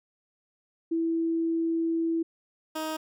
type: tone pair in turn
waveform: sine / 15% pulse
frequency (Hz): 329.6 / 314.2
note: E4 / D#4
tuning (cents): 0 / +17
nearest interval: minor second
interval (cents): 83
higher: first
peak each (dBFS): -24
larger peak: neither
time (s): 0.91-2.23 / 2.75-2.97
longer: first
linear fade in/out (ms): 10
effects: none